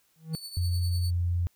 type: tone with exponential growth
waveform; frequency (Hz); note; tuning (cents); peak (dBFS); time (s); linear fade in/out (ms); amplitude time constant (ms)
triangle; 160; D#3; +49; -23; 0.16-0.35; 0; 41
type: tone with tremolo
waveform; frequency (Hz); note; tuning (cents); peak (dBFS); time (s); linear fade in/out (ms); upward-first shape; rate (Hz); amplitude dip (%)
sawtooth; 4477; C#8; +16; -33; 0.33-1.11; 10; triangle; 10; 70
type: tone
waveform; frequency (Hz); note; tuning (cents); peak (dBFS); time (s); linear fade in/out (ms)
sine; 87.31; F2; 0; -24; 0.57-1.47; 0
effects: white hiss -68 dBFS RMS until 1.55 s